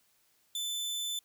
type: tone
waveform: sawtooth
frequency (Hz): 3520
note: A7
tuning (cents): 0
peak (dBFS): -30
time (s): 0.55-1.19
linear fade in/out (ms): 2
effects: white hiss -70 dBFS RMS until 1.24 s